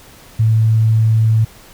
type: tone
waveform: sine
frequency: 111 Hz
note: A2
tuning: 16 cents sharp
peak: -9 dBFS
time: 0.39-1.45 s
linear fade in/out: 10 ms
effects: pink hiss -42 dBFS RMS until 1.73 s